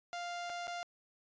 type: tone with dropouts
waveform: sawtooth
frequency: 698.5 Hz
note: F5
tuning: in tune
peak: -35 dBFS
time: 0.13-0.83 s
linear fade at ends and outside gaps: 0 ms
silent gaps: 0.496-0.5 / 0.671-0.679 s
effects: resampled to 16000 Hz